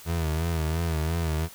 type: tone with vibrato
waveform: 30% pulse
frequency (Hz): 81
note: E2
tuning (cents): -30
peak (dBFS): -22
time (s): 0.05-1.49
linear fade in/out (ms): 50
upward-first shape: sine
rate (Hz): 2.9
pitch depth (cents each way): 75
effects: white hiss -47 dBFS RMS until 1.54 s